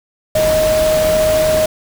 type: tone in noise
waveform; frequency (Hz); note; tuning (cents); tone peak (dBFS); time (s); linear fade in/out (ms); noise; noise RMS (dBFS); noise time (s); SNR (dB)
sine; 624; D#5; +5; -11; 0.35-1.66; 5; pink; -21; 0.35-1.66; +7
effects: none